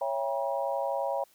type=chord; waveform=sine; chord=C# diminished seventh; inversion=none; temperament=just; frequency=554.4 / 665.2 / 798.3 / 957.9 Hz; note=C#5 / E5 / G5 / Bb5; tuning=0 / +16 / +31 / +47 cents; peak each=-31 / -34 / -34 / -35 dBFS; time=0.01-1.24 s; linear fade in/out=5 ms; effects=white hiss -63 dBFS RMS until 1.34 s